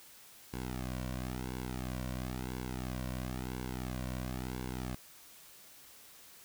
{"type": "tone with flanger", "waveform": "sawtooth", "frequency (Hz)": 63.1, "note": "B1", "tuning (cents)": 38, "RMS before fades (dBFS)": -39, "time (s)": [0.53, 4.95], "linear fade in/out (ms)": 5, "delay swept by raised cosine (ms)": [1.6, 2.4], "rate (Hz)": 0.98, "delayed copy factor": -1, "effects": ["white hiss -56 dBFS RMS until 6.44 s"]}